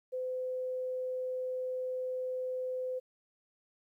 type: tone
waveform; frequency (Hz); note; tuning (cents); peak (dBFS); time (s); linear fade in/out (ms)
sine; 510; C5; -44; -33; 0.12-3; 20
effects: 12-bit